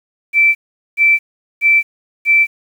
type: tone bursts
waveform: sine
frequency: 2331 Hz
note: D7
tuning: 14 cents flat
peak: -7 dBFS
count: 4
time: 0.33-2.47 s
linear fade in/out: 50 ms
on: 220 ms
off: 420 ms
effects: 7-bit